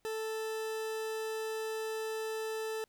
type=tone; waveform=40% pulse; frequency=440 Hz; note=A4; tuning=in tune; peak=-34 dBFS; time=0.05-2.84 s; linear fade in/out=0 ms; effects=pink hiss -75 dBFS RMS until 2.88 s